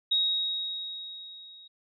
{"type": "tone with level ramp", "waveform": "sine", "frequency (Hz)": 3782, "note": "A#7", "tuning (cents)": 24, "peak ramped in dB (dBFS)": [-21, -48], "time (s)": [0.11, 1.68], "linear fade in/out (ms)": 10, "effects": []}